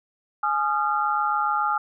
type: tone cluster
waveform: sine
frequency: 839 / 1224 / 1371 Hz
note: G#5 / D#6 / F6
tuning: +17 / -29 / -32 cents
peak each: -25 dBFS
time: 0.43-1.78 s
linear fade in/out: 5 ms
effects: none